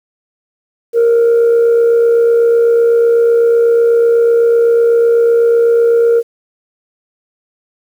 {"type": "tone with amplitude modulation", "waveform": "sine", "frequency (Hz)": 466.2, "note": "A#4", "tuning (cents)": 0, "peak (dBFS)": -3, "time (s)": [0.93, 6.23], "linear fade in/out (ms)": 50, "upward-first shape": "sine", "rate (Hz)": 68, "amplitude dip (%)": 40, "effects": ["tanh soft clip ceiling -4 dBFS", "7-bit"]}